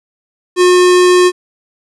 square tone, 360.7 Hz, F#4, 44 cents flat, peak -6 dBFS, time 0.56-1.32 s, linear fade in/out 50 ms, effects resampled to 24000 Hz + 8-bit

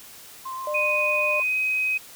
sine tone with vibrato, 1046.5 Hz, C6, in tune, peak -30 dBFS, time 0.45-1.43 s, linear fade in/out 10 ms, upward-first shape sine, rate 7.8 Hz, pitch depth 16 cents each way
sine tone, 600 Hz, D5, 37 cents sharp, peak -26 dBFS, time 0.67-1.4 s, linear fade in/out 2 ms
sine tone with pitch glide, 2489 to 2524 Hz, D#7 to D#7, 0 to +24 cents, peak -21 dBFS, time 0.74-1.98 s, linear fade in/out 10 ms, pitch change +24 cents, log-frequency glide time 1.37-1.57 s
effects white hiss -45 dBFS RMS until 2.15 s

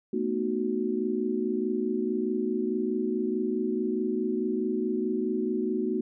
sine chord, B dominant seventh, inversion third, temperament just, 222.2 / 246.9 / 308.7 / 370.4 Hz, A3 / B3 / D#4 / F#4, +17 / 0 / -14 / +2 cents, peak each -31 / -32 / -33 / -29 dBFS, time 0.13-6.01 s, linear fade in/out 5 ms, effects none

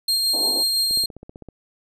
40% pulse tone with tremolo, 4210 Hz, C8, 10 cents sharp, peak -16 dBFS, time 0.08-1.06 s, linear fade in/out 5 ms, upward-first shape sine, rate 5.9 Hz, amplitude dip 25%
pink band-pass noise, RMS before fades -33 dBFS, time 0.33-0.63 s, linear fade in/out 10 ms, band 260 to 910 Hz, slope 48 dB/octave
click train, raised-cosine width 2 ms, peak -25 dBFS, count 10, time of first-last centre 0.91-1.487 s, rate 15.6 Hz
effects resampled to 32000 Hz

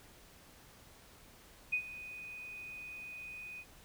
sine tone with ADSR envelope, 2489 Hz, D#7, in tune, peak -28 dBFS, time 1.72-3.65 s, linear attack 15 ms, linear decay 81 ms, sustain -16 dB, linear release 53 ms, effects pink hiss -59 dBFS RMS until 3.84 s

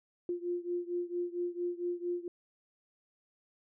sine beating tone pair, 349.7 / 354.1 Hz, F4 / F4, +2 / +24 cents, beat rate 4.4 Hz, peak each -35 / -37 dBFS, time 0.29-2.28 s, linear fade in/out 2 ms, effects none

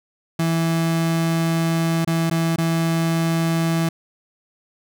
35% pulse tone with dropouts, 164.81 Hz, E3, in tune, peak -16 dBFS, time 0.39-3.89 s, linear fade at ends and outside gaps 5 ms, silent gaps 2.048-2.073 / 2.299-2.31 / 2.561-2.582 s, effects none

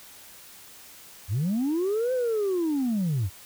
sine linear two-way sweep, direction up then down, 82.6 to 520 to 82.6 Hz, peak -21 dBFS, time 1.28-3.3 s, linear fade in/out 50 ms, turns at 2.13 s, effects tanh soft clip ceiling -21 dBFS + white hiss -48 dBFS RMS until 3.45 s

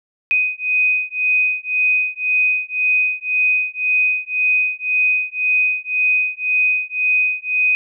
sine beating tone pair, 2500 / 2501.9 Hz, D#7 / D#7, +8 / +9 cents, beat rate 1.9 Hz, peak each -18 dBFS, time 0.31-7.75 s, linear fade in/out 0 ms, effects none

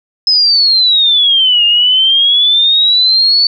sine exponential two-way sweep, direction down then up, 5140 to 2815 to 4505 Hz, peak -6 dBFS, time 0.27-3.47 s, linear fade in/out 2 ms, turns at 1.65 s, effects none

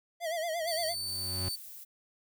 square tone with vibrato, 659.3 Hz, E5, in tune, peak -32 dBFS, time 0.2-0.95 s, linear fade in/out 50 ms, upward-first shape sine, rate 8.7 Hz, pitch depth 96 cents each way
40% pulse tone with exponential growth, 92.5 Hz, F#2, in tune, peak -31 dBFS, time 0.57-1.49 s, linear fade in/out 5 ms, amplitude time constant 200 ms
sawtooth tone, 4534 Hz, C#8, 38 cents sharp, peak -31 dBFS, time 0.67-1.56 s, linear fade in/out 10 ms
violet noise, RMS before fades -47 dBFS, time 1.06-1.85 s, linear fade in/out 20 ms
effects none

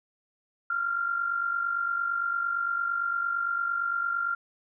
sine tone with amplitude modulation, 1388 Hz, F6, 11 cents flat, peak -23 dBFS, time 0.7-4.35 s, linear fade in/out 5 ms, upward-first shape sine, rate 48.8 Hz, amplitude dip 60%, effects none

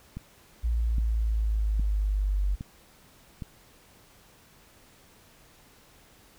click train, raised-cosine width 5 ms, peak -23 dBFS, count 5, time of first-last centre 0.17-3.422 s, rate 1.23 Hz
sine linear sweep, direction down, 58.1 to 47.95 Hz, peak -23 dBFS, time 0.63-2.56 s, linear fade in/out 20 ms
effects pink hiss -57 dBFS RMS until 6.38 s

